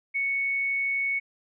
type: tone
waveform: sine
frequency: 2217 Hz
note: C#7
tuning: in tune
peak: -24 dBFS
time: 0.14-1.2 s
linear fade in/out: 20 ms
effects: none